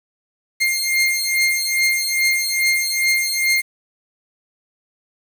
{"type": "beating tone pair", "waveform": "sawtooth", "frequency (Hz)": [2116, 2118.4], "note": ["C7", "C7"], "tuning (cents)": [19, 21], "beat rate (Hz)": 2.4, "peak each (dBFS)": -16, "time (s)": [0.6, 3.62], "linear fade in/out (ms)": 20, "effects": ["7-bit"]}